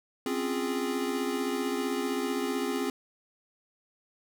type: chord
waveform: square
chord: Db major seventh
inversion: third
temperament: equal with one note detuned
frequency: 261.6 / 277.2 / 349.2 / 412 Hz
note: C4 / Db4 / F4 / Ab4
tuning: 0 / 0 / 0 / -14 cents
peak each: -33 / -38 / -36 / -34 dBFS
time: 0.26-2.9 s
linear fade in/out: 2 ms
effects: none